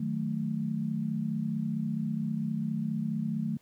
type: chord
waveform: sine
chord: D# diminished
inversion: none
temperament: equal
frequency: 155.56 / 185 / 220 Hz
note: D#3 / F#3 / A3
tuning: 0 / 0 / 0 cents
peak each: -33 / -35 / -31 dBFS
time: 0-3.57 s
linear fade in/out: 5 ms
effects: pink hiss -66 dBFS RMS until 3.61 s + high-pass 100 Hz 12 dB/octave